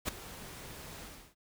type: noise with ADSR envelope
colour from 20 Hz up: pink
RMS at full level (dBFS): -31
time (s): 0.05-1.35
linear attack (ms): 34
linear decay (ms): 8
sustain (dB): -16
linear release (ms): 310
effects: none